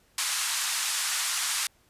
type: band-pass noise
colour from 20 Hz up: white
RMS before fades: -29 dBFS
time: 0.18-1.67 s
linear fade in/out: 2 ms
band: 970 to 10000 Hz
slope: 24 dB/octave
effects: pink hiss -64 dBFS RMS until 1.89 s + resampled to 32000 Hz